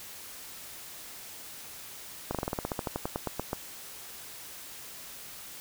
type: slowing click train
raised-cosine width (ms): 1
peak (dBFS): -16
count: 17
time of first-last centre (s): 2.31-3.531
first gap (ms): 37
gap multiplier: 1.09
effects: white hiss -45 dBFS RMS until 5.6 s